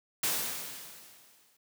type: noise with exponential decay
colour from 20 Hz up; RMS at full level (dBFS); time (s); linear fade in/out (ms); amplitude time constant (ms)
white; -28; 0.23-1.57; 5; 290
effects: high-pass 100 Hz 12 dB/octave